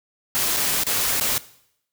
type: noise with dropouts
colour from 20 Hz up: white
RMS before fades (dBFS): -22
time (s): 0.35-1.38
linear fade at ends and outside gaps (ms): 0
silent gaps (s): 0.564-0.568 / 0.835-0.867 / 1.199-1.21
effects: noise-tail reverb RT60 0.7 s tail -18 dB re dry